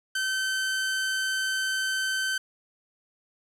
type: tone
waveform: sawtooth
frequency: 1539 Hz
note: G6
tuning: 32 cents flat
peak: -22 dBFS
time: 0.15-2.38 s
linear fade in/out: 5 ms
effects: low-pass 11000 Hz 12 dB/octave + 9-bit